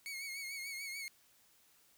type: tone with vibrato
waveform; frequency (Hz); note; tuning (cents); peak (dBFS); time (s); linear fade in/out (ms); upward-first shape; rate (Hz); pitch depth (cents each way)
sawtooth; 2200; C#7; -14; -38; 0.06-1.08; 0; triangle; 6.8; 67
effects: white hiss -68 dBFS RMS until 1.97 s